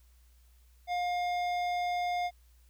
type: tone with hard clipping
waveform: sine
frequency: 710 Hz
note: F5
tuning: 28 cents sharp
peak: -31 dBFS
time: 0.87-2.31 s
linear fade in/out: 50 ms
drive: 12 dB
effects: added 60 Hz sine -58 dBFS peak until 2.69 s + white hiss -70 dBFS RMS until 2.69 s